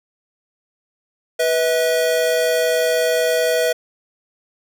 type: tone pair together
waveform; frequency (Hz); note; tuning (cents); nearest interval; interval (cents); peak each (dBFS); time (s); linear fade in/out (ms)
square; 492.1 / 643; B4 / E5; -6 / -43; perfect fourth; 463; -19; 1.39-3.73; 10
effects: none